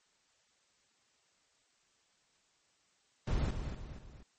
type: noise with echo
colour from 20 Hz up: brown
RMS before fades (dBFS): -32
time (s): 3.27-3.51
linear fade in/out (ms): 5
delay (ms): 240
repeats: 3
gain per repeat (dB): -7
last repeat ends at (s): 4.23
effects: white hiss -72 dBFS RMS until 4.38 s + MP3 32 kbps